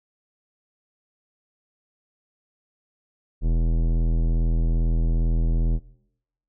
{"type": "tone with tanh clipping", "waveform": "sine", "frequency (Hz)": 41.2, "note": "E1", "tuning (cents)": 0, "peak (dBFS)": -20, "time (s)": [3.41, 5.8], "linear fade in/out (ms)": 50, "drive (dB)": 17, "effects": ["noise-tail reverb RT60 0.8 s tail -21 dB re dry"]}